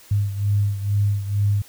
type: beating tone pair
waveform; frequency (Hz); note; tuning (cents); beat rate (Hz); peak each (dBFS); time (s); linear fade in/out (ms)
sine; 101.3 / 103.5; G#2 / G#2; -43 / -5; 2.2; -19 / -24; 0.11-1.62; 5
effects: white hiss -48 dBFS RMS until 1.68 s